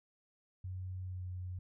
sine tone with pitch glide, 92.5 to 91.02 Hz, F#2 to F#2, 0 to -28 cents, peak -39 dBFS, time 0.64-1.59 s, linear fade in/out 5 ms, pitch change -28 cents, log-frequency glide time 1.02-1.25 s, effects none

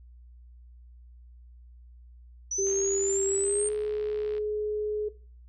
sine exponential sweep, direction up, 5920 to 8730 Hz, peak -28 dBFS, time 2.51-3.69 s, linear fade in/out 5 ms
sine tone with pitch glide, 392 to 422.6 Hz, G4 to G#4, 0 to +30 cents, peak -26 dBFS, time 2.58-5.09 s, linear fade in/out 10 ms, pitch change +130 cents, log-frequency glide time 3.4-3.71 s
click train, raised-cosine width 0.3 ms, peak -32 dBFS, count 117, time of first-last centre 2.67-4.381 s, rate 67.8 Hz
effects noise-tail reverb RT60 0.4 s tail -18 dB re dry + added 60 Hz sine -48 dBFS peak until 5.48 s

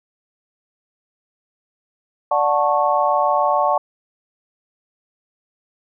sine chord, D major seventh, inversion none, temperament just, 587.3 / 734.2 / 881 / 1101.2 Hz, D5 / F#5 / A5 / C#6, 0 / -14 / +2 / -12 cents, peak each -20 dBFS, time 2.31-3.78 s, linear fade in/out 5 ms, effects none

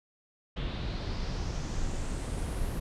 brown noise with low-pass filter sweep, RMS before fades -33 dBFS, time 0.56-2.8 s, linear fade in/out 10 ms, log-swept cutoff 3400 to 12000 Hz, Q 3.3, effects none

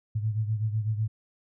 sine beating tone pair, 107.2 / 115.2 Hz, A2 / A#2, -45 / -20 cents, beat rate 8 Hz, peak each -26 / -32 dBFS, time 0.15-1.08 s, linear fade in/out 10 ms, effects none

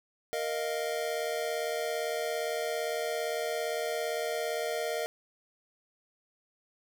square chord, Bb suspended fourth, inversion none, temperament just, 466.2 / 621.6 / 699.2 Hz, Bb4 / Eb5 / F5, 0 / -2 / +2 cents, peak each -35 / -35 / -38 dBFS, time 0.33-5.06 s, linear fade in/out 0 ms, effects none

